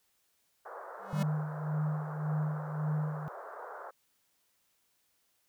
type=band-pass noise; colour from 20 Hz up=pink; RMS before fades=-45 dBFS; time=0.65-3.91 s; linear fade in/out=10 ms; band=440 to 1500 Hz; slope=48 dB/octave
type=tone with exponential growth; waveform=square; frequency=196 Hz; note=G3; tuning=in tune; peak=-29 dBFS; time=0.99-1.23 s; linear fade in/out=5 ms; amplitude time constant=52 ms
type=tone with tremolo; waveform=sine; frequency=152.5 Hz; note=D#3; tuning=34 cents flat; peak=-28 dBFS; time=1.13-3.28 s; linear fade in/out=0 ms; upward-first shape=sine; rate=1.8 Hz; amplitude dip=65%
effects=white hiss -74 dBFS RMS until 5.48 s